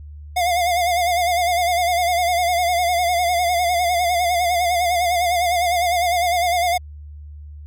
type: tone with vibrato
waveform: square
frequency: 705 Hz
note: F5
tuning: 16 cents sharp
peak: -17 dBFS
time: 0.36-6.78 s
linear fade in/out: 10 ms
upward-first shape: sine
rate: 9.9 Hz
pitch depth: 63 cents each way
effects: added 74 Hz sine -34 dBFS peak until 7.66 s